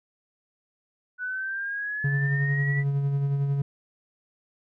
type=exponential sweep; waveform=sine; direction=up; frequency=1480 to 1975.5 Hz; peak=-28 dBFS; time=1.18-2.84 s; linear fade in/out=50 ms
type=tone with tremolo; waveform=triangle; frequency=140.1 Hz; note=C#3; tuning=19 cents sharp; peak=-19 dBFS; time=2.04-3.62 s; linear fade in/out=5 ms; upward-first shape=sine; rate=11 Hz; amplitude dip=35%
effects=none